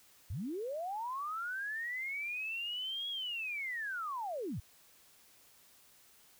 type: linear two-way sweep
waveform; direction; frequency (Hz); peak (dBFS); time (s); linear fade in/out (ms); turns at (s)
sine; up then down; 68.2 to 3339 to 68.2; -36; 0.3-4.6; 5; 3.09
effects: white hiss -63 dBFS RMS until 6.39 s